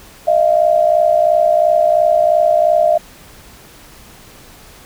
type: tone pair together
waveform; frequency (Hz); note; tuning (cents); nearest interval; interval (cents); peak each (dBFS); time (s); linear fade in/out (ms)
sine; 621.1 / 684; D#5 / F5; -3 / -36; major second; 167; -12; 0.27-2.98; 10
effects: pink hiss -41 dBFS RMS until 4.85 s